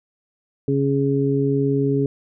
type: harmonic tone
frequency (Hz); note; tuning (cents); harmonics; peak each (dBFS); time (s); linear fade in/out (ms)
138.59; C#3; 0; 1 / 2 / 3; -21 / -21 / -21; 0.68-2.06; 2
effects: none